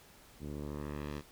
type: tone with low-pass filter sweep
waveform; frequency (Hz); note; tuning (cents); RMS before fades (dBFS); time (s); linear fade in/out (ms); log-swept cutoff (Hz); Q
10% pulse; 73.42; D2; 0; -41; 0.39-1.23; 50; 290 to 6700; 0.8
effects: pink hiss -59 dBFS RMS until 1.31 s